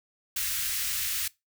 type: band-stop noise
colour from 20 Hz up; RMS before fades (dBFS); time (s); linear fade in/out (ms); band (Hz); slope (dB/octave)
white; -30; 0.36-1.28; 5; 100 to 1500; 24
effects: noise-tail reverb RT60 0.2 s tail -21 dB re dry